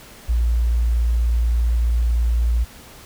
sine tone, 58.27 Hz, A#1, in tune, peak -15 dBFS, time 0.28-2.65 s, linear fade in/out 20 ms, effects pink hiss -43 dBFS RMS until 3.05 s

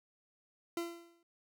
40% pulse tone with exponential decay, 340 Hz, F4, 46 cents flat, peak -32 dBFS, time 0.77-1.23 s, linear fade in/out 2 ms, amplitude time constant 100 ms, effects none

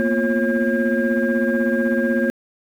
sine tone cluster, 229 / 245.1 / 350.4 / 544 / 1613 Hz, A#3 / B3 / F4 / C#5 / G6, -31 / -13 / +6 / -33 / +49 cents, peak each -20 / -22 / -24 / -22 / -24 dBFS, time 0-2.3 s, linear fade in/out 0 ms, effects tanh soft clip ceiling -9 dBFS + 8-bit

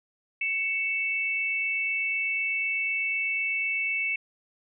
sine tone pair together, 2228 / 2648 Hz, C#7 / E7, +8 / +7 cents, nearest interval minor third, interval 299 cents, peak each -28 dBFS, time 0.41-4.16 s, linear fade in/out 5 ms, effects none

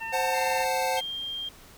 harmonic tone, 902 Hz, A5, 43 cents sharp, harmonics 1 / 2 / 3, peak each -36 / -36 / -36 dBFS, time 0-0.65 s, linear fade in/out 20 ms
square chord, F# diminished, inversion second, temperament equal, 523.3 / 740 / 880 Hz, C5 / F#5 / A5, 0 / 0 / 0 cents, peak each -30 dBFS, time 0.12-1.01 s, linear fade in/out 20 ms
sawtooth tone with vibrato, 2093 Hz, C7, in tune, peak -34 dBFS, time 0.34-1.01 s, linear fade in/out 5 ms, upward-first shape triangle, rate 16 Hz, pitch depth 14 cents each way
sine tone, 3196 Hz, G7, 33 cents sharp, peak -31 dBFS, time 0.97-1.49 s, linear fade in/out 5 ms
effects pink hiss -51 dBFS RMS until 1.77 s

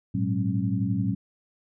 sine tone cluster, 104.8 / 116.4 / 188.6 / 210.6 / 270.1 Hz, G#2 / A#2 / F#3 / G#3 / C#4, +16 / -2 / +33 / +24 / -45 cents, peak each -30 / -28 / -27 / -35 / -31 dBFS, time 0.14-1.15 s, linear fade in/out 10 ms, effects none

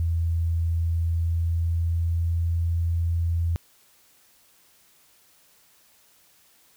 sine tone with pitch glide, 83.3 to 84.22 Hz, E2 to E2, +19 to +38 cents, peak -21 dBFS, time 0-3.56 s, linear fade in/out 0 ms, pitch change +19 cents, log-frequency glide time 0.82-2.53 s, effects white hiss -59 dBFS RMS until 6.76 s

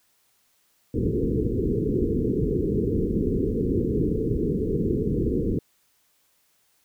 white low-pass noise, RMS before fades -24 dBFS, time 0.94-5.59 s, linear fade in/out 5 ms, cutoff 460 Hz, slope 96 dB/octave, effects white hiss -66 dBFS RMS until 6.84 s

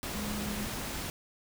sine tone in noise, 207.7 Hz, G#3, in tune, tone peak -36 dBFS, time 0.15-0.65 s, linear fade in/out 0 ms, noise pink, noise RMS -37 dBFS, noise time 0.03-1.1 s, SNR -2 dB, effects none

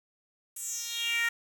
10% pulse tone with high-pass filter sweep, 466.2 Hz, A#4, in tune, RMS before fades -32 dBFS, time 0.56-1.29 s, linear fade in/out 5 ms, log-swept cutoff 9600 to 1700 Hz, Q 4, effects 9-bit

